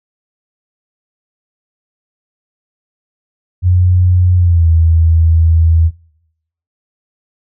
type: tone with pitch glide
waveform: sine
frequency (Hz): 90.2 to 81.76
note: F#2 to E2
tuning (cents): -44 to -14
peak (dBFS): -6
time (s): 3.62-5.91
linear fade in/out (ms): 50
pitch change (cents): -170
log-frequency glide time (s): 4.36-4.68
effects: noise-tail reverb RT60 0.8 s tail -23 dB re dry